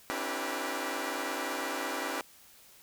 10% pulse tone cluster, 268.1 / 293.6 / 330.6 / 388.4 / 484.2 Hz, C4 / D4 / E4 / G4 / B4, +42 / 0 / +5 / -16 / -34 cents, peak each -31 dBFS, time 0.1-2.21 s, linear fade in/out 0 ms, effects white hiss -57 dBFS RMS until 2.82 s

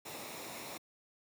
pink noise with comb filter, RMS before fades -45 dBFS, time 0.05-0.78 s, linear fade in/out 10 ms, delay 0.64 ms, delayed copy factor -0.5, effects high-pass 150 Hz 12 dB/octave

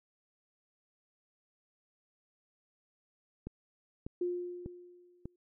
click train, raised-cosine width 3 ms, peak -27 dBFS, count 4, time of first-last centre 3.47-5.256 s, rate 1.68 Hz
sine tone with exponential decay, 354.5 Hz, F4, 26 cents sharp, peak -29 dBFS, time 4.21-5.36 s, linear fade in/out 5 ms, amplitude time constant 250 ms
effects none

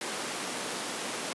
pink high-pass noise, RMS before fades -35 dBFS, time 0.01-1.33 s, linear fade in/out 2 ms, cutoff 250 Hz, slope 12 dB/octave, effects high-pass 150 Hz 12 dB/octave + resampled to 24000 Hz

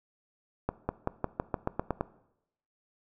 accelerating click train, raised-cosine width 1 ms, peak -14 dBFS, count 10, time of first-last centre 0.69-2.01 s, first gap 200 ms, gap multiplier 0.92, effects noise-tail reverb RT60 0.8 s tail -18 dB re dry

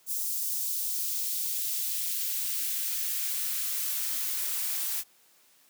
blue noise with high-pass filter sweep, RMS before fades -31 dBFS, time 0.06-5.04 s, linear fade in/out 50 ms, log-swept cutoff 6300 to 690 Hz, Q 0.85, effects white hiss -62 dBFS RMS until 5.69 s + high-pass 150 Hz 12 dB/octave

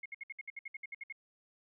sine tone bursts, 2156 Hz, C#7, 49 cents flat, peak -40 dBFS, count 13, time 0.03-1.125 s, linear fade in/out 5 ms, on 27 ms, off 62 ms, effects none

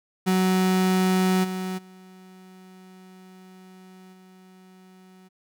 35% pulse tone with level steps, 186.2 Hz, F#3, 11 cents sharp, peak -17 / -26 / -44 / -47 dBFS, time 0.26-5.29 s, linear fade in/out 20 ms, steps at 1.43 / 1.77 / 4.12 s, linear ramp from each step 20 ms, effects none

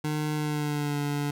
25% pulse tone with pitch glide, 151.8 to 144.94 Hz, D#3 to D3, -42 to -22 cents, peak -23 dBFS, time 0.04-1.31 s, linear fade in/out 5 ms, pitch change -80 cents, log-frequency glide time 0.35-0.98 s, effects none

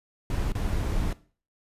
brown noise with dropouts, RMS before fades -27 dBFS, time 0.3-1.13 s, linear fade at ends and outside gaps 2 ms, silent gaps 0.521-0.551 s, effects noise-tail reverb RT60 0.4 s tail -17 dB re dry + resampled to 32000 Hz

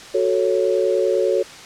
sine chord, F# minor, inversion none, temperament equal, 370 / 440 / 554.4 Hz, F#4 / A4 / C#5, 0 / 0 / 0 cents, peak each -20 dBFS, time 0.14-1.43 s, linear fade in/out 10 ms, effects white hiss -38 dBFS RMS until 1.65 s + low-pass 6000 Hz 12 dB/octave

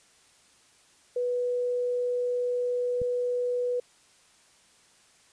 sine tone, 491.5 Hz, B4, 8 cents flat, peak -25 dBFS, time 1.16-3.8 s, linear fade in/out 5 ms
click, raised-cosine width 5 ms, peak -25 dBFS, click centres 3.017 s
effects white hiss -60 dBFS RMS until 5.32 s + resampled to 22050 Hz

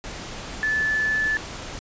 sine tone in noise, 1740 Hz, A6, 20 cents flat, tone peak -20 dBFS, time 0.63-1.37 s, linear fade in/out 0 ms, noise pink, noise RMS -35 dBFS, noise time 0.04-1.79 s, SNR +12 dB, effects resampled to 16000 Hz

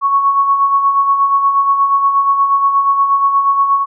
sine tone with tremolo, 1108.7 Hz, C#6, in tune, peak -7 dBFS, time 0.01-3.86 s, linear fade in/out 50 ms, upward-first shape sine, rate 8.4 Hz, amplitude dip 50%, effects none

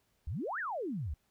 sine exponential two-way sweep, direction up then down, 61.6 to 1914 to 61.6 Hz, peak -34 dBFS, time 0.27-1.14 s, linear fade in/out 5 ms, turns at 0.59 s, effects pink hiss -75 dBFS RMS until 1.3 s

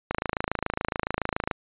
click train, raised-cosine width 0.5 ms, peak -10 dBFS, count 39, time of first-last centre 0.11-1.512 s, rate 27.1 Hz, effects resampled to 8000 Hz

